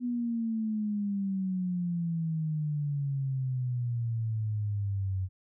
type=exponential sweep; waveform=sine; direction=down; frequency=246.9 to 92.7 Hz; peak=-28 dBFS; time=0-5.29 s; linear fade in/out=50 ms; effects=none